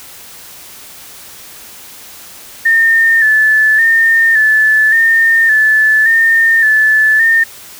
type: tone with vibrato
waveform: sine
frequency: 1779 Hz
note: A6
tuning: 19 cents sharp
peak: -6 dBFS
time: 2.65-7.44 s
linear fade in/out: 10 ms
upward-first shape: square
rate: 0.88 Hz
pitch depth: 38 cents each way
effects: white hiss -34 dBFS RMS until 7.79 s